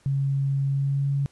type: tone with pitch glide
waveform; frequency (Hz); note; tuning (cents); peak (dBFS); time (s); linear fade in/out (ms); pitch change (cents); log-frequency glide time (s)
sine; 137.8 to 139.72; C#3 to C#3; -10 to +14; -21; 0.06-1.26; 0; +24; 0.67-1.1
effects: pink hiss -60 dBFS RMS until 1.31 s + resampled to 24000 Hz